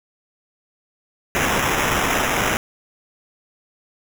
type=noise with sample-and-hold; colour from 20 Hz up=blue; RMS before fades=-20 dBFS; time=1.35-2.57 s; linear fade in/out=0 ms; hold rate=4410 Hz; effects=none